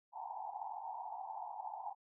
white band-pass noise, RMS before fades -45 dBFS, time 0.12-1.95 s, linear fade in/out 50 ms, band 730 to 930 Hz, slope 96 dB/octave, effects none

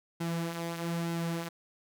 sawtooth tone with flanger, 168.2 Hz, E3, 35 cents sharp, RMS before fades -34 dBFS, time 0.2-1.49 s, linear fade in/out 10 ms, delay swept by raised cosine 1.7 to 6.7 ms, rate 1.1 Hz, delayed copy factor -0.5, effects none

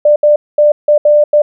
sine tone bursts at uneven times, 594 Hz, D5, 20 cents sharp, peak -4 dBFS, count 6, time 0.05-0.16 / 0.23-0.36 / 0.58-0.72 / 0.88-0.98 / 1.05-1.24 / 1.33-1.42 s, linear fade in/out 5 ms, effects none

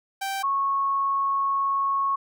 sawtooth / sine tone pair in turn, 781 / 1100.4 Hz, G5 / C#6, -7 / -13 cents, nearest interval tritone, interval 594 cents, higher second, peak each -23 / -21 dBFS, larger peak second, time 0.21-0.43 / 0.43-2.16 s, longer second, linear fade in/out 10 ms, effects none

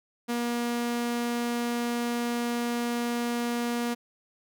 sawtooth tone, 238.3 Hz, A#3, 38 cents sharp, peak -23 dBFS, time 0.28-3.95 s, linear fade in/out 20 ms, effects none

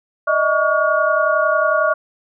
sine tone cluster, 608 / 639 / 1133 / 1429 Hz, D#5 / D#5 / C#6 / F6, -40 / +46 / +37 / +39 cents, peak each -19 dBFS, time 0.27-1.94 s, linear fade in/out 10 ms, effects none

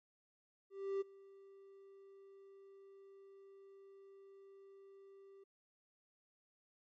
triangle tone with ADSR envelope, 392 Hz, G4, in tune, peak -32 dBFS, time 0.7-5.44 s, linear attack 310 ms, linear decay 16 ms, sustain -23 dB, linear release 8 ms, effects MP3 32 kbps

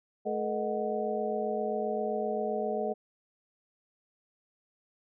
sine tone cluster, 215.8 / 429 / 476.6 / 619 / 740 Hz, A3 / A4 / A#4 / D#5 / F#5, -33 / -44 / +38 / -9 / 0 cents, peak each -37 / -33 / -38 / -34 / -36 dBFS, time 0.25-2.94 s, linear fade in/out 20 ms, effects none

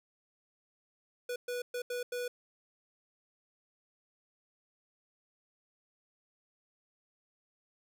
square tone bursts at uneven times, 490 Hz, B4, 14 cents flat, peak -35 dBFS, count 5, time 1.29-1.36 / 1.48-1.62 / 1.74-1.82 / 1.9-2.03 / 2.12-2.28 s, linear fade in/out 5 ms, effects none

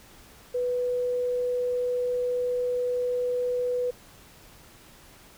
sine tone, 493.9 Hz, B4, in tune, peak -24 dBFS, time 0.54-3.91 s, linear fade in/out 10 ms, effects pink hiss -52 dBFS RMS until 5.37 s

